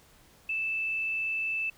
sine tone with frequency modulation, 2637 Hz, E7, in tune, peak -28 dBFS, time 0.49-1.7 s, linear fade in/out 5 ms, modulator 60.4 Hz, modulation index 0.28, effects pink hiss -59 dBFS RMS until 1.77 s

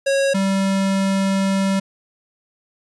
square tone pair in turn, 549 / 194.1 Hz, C#5 / G3, -17 / -17 cents, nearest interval octave + tritone, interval 1800 cents, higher first, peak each -16 / -17 dBFS, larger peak first, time 0.06-0.34 / 0.34-1.8 s, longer second, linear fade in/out 10 ms, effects resampled to 24000 Hz

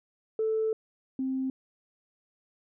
sine tone pair in turn, 440 / 263.1 Hz, A4 / C4, 0 / +10 cents, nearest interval major sixth, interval 890 cents, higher first, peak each -24 / -27 dBFS, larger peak first, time 0.39-0.73 / 1.19-1.5 s, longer first, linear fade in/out 2 ms, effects tanh soft clip ceiling -20 dBFS

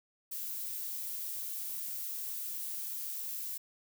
violet noise, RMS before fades -39 dBFS, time 0.31-3.58 s, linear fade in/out 10 ms, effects none

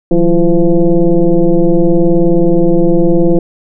sine tone with frequency modulation, 164.4 Hz, E3, 4 cents flat, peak -5 dBFS, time 0.11-3.39 s, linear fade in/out 2 ms, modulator 174 Hz, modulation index 1.9, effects none

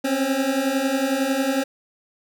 25% pulse beating tone pair, 261.7 / 272.7 Hz, C4 / C#4, 0 / -28 cents, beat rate 11 Hz, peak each -21 / -18 dBFS, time 0.04-1.64 s, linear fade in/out 10 ms, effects none

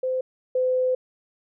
sine tone pair in turn, 515 / 510 Hz, C5 / C5, -28 / -44 cents, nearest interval unison, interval 16 cents, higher first, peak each -22 / -19 dBFS, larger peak second, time 0.03-0.21 / 0.55-0.95 s, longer second, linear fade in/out 5 ms, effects none

